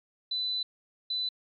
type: tone pair in turn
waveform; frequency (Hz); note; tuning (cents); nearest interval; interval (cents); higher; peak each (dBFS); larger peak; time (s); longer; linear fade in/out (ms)
sine; 3999 / 3999; B7 / B7; +21 / +21; unison; 0; neither; -28; neither; 0.31-0.63 / 1.1-1.29; first; 5
effects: MP3 64 kbps